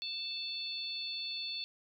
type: harmonic tone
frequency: 883 Hz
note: A5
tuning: 6 cents sharp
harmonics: 3 / 4 / 5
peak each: -45 / -41 / -39 dBFS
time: 0.02-1.64 s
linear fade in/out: 0 ms
effects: none